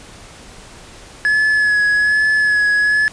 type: tone with vibrato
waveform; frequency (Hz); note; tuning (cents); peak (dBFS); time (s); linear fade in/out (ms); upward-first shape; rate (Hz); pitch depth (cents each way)
triangle; 1700; G#6; +40; -10; 1.25-3.08; 0; sine; 1.2; 25
effects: pink hiss -39 dBFS RMS until 3.12 s + resampled to 22050 Hz